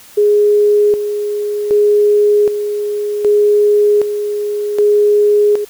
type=tone with tremolo; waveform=sine; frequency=415.3 Hz; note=G#4; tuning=in tune; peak=-7 dBFS; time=0.17-5.65 s; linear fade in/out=10 ms; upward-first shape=square; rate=0.65 Hz; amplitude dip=60%; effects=white hiss -40 dBFS RMS until 5.69 s